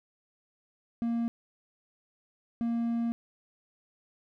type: tone bursts at uneven times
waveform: triangle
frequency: 233.1 Hz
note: A#3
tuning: in tune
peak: -25 dBFS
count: 2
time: 1.02-1.28 / 2.61-3.12 s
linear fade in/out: 0 ms
effects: none